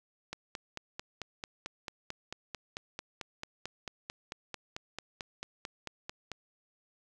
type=click train; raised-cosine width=0.2 ms; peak=-21 dBFS; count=28; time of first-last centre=0.33-6.317 s; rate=4.51 Hz; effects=none